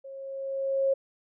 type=tone with level ramp; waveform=sine; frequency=542 Hz; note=C#5; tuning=39 cents flat; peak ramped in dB=-40 to -20 dBFS; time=0.04-0.94 s; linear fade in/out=10 ms; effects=none